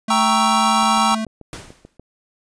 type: tone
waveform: square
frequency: 220 Hz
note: A3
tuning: in tune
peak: -22 dBFS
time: 0.08-1.25 s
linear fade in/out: 5 ms
type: chord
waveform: square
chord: G diminished seventh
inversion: none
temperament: equal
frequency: 784 / 932.3 / 1108.7 / 1318.5 Hz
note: G5 / Bb5 / Db6 / Fb6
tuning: 0 / 0 / 0 / 0 cents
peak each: -21 dBFS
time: 0.1-1.15 s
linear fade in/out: 5 ms
type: click train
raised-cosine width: 2 ms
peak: -26 dBFS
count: 9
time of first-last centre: 0.83-1.996 s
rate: 6.86 Hz
type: noise with exponential decay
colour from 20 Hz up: pink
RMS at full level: -31 dBFS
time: 1.53-1.97 s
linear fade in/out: 1 ms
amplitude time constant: 95 ms
effects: resampled to 22050 Hz